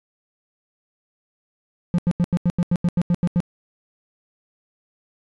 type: tone bursts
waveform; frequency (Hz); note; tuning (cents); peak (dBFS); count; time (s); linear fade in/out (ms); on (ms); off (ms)
triangle; 174.61; F3; 0; -13; 12; 1.94-3.403; 0; 44; 85
effects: resampled to 22050 Hz